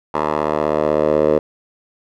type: tone with band-pass filter sweep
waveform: 10% pulse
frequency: 76.1 Hz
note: D#2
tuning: 38 cents flat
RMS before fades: -17 dBFS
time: 0.14-1.39 s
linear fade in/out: 5 ms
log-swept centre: 850 to 510 Hz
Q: 3.4
effects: none